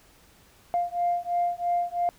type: beating tone pair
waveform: sine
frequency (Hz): 698.5 / 701.5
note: F5 / F5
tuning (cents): 0 / +8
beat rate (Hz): 3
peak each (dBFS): -26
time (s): 0.74-2.09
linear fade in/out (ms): 0
effects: tanh soft clip ceiling -17 dBFS + pink hiss -57 dBFS RMS until 2.18 s